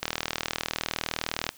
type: click train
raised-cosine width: 0.2 ms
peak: -9 dBFS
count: 59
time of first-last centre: 0.03-1.491 s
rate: 39.7 Hz
effects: white hiss -53 dBFS RMS until 1.57 s